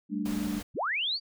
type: chord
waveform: sine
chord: G suspended second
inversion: none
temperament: just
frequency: 196 / 220.5 / 294 Hz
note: G3 / A3 / D4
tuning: 0 / +4 / +2 cents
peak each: -33 / -33 / -33 dBFS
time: 0.09-0.62 s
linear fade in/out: 50 ms
type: noise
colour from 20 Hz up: pink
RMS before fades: -41 dBFS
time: 0.25-0.63 s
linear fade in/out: 10 ms
type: linear sweep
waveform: sine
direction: up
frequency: 46.98 to 4759 Hz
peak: -27 dBFS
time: 0.74-1.2 s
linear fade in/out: 50 ms
effects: none